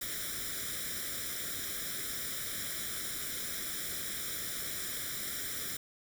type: noise with comb filter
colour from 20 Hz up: white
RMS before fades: -38 dBFS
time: 0.01-5.77 s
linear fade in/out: 5 ms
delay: 0.55 ms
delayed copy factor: +0.85
effects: none